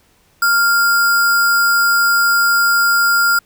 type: tone with sample-and-hold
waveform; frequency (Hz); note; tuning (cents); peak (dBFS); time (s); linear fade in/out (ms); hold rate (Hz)
sine; 1396; F6; -1; -10; 0.42-3.39; 5; 6300
effects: pink hiss -55 dBFS RMS until 3.45 s